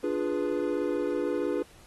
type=chord; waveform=triangle; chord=D diminished seventh; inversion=none; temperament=equal; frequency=293.7 / 349.2 / 415.3 / 493.9 Hz; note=D4 / F4 / Ab4 / Cb5; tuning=0 / 0 / 0 / 0 cents; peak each=-30 dBFS; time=0.03-1.63 s; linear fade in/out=10 ms; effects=pink hiss -56 dBFS RMS until 1.86 s + AAC 32 kbps